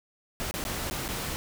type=noise with dropouts; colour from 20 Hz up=pink; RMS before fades=-33 dBFS; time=0.4-1.36 s; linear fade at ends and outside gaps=0 ms; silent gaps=0.511-0.54 / 0.64-0.651 / 0.899-0.91 / 1.081-1.088 s; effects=none